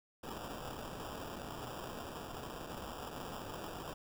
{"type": "noise with sample-and-hold", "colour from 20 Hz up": "white", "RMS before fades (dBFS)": -45, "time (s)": [0.23, 3.94], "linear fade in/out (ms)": 10, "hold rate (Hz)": 2100, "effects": []}